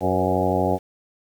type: harmonic tone with a mistuned harmonic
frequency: 92.5 Hz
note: F#2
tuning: in tune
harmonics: 1 / 2 / 3 / 4 / 5 / 6 / 7 / 8 / 9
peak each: -27 / -27 / -27 / -27 / -27 / -27 / -27 / -27 / -27 dBFS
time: 0-0.79 s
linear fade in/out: 50 ms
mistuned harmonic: 5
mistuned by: +41 cents
effects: 8-bit